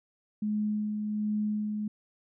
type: tone with tremolo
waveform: sine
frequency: 211.2 Hz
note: G#3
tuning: 29 cents sharp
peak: -26 dBFS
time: 0.42-1.88 s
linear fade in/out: 5 ms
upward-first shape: sine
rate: 1.3 Hz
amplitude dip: 35%
effects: none